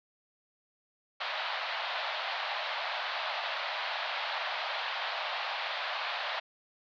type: band-pass noise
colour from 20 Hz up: pink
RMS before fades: -35 dBFS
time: 1.2-6.4 s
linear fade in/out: 10 ms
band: 620 to 4300 Hz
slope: 48 dB/octave
effects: none